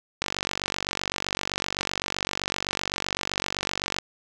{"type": "click train", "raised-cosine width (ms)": 0.2, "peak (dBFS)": -8, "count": 181, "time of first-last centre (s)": [0.22, 3.986], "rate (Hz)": 47.8, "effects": []}